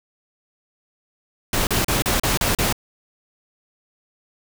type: noise bursts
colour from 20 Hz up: pink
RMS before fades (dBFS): -20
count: 7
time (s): 1.53-2.726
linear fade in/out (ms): 2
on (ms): 140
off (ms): 36
effects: none